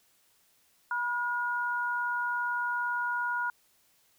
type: tone pair together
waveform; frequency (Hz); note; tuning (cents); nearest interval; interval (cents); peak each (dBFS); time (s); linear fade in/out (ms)
sine; 971.6 / 1434; B5 / F6; -29 / +45; perfect fifth; 674; -32 / -30; 0.91-3.5; 2
effects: white hiss -67 dBFS RMS until 4.18 s